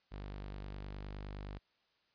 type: tone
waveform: sawtooth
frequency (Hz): 49.68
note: G1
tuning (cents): +24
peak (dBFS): -39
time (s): 0.11-1.59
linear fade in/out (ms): 20
effects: white hiss -75 dBFS RMS until 2.14 s + resampled to 11025 Hz